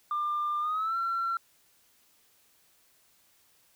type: tone with pitch glide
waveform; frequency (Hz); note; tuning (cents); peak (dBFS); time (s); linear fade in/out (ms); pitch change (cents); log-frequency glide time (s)
sine; 1196 to 1358.1; D6 to F6; +31 to -49; -26; 0.11-1.37; 2; +220; 0.6-0.96
effects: tanh soft clip ceiling -24 dBFS + white hiss -65 dBFS RMS until 3.75 s